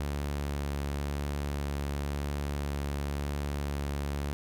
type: tone with vibrato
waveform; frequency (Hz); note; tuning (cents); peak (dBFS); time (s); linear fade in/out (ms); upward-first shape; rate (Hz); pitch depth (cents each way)
sawtooth; 71.5; D2; -46; -27; 0-4.33; 0; sine; 0.95; 10
effects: none